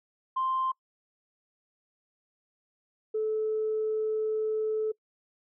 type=tone pair in turn; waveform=sine; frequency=1046.5 / 434.4 Hz; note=C6 / A4; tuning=0 / -22 cents; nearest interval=octave + minor third; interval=1522 cents; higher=first; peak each=-25 dBFS; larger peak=neither; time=0.36-0.72 / 3.14-4.92 s; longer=second; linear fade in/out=10 ms; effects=noise-tail reverb RT60 0.1 s tail -24 dB re dry + tanh soft clip ceiling -21 dBFS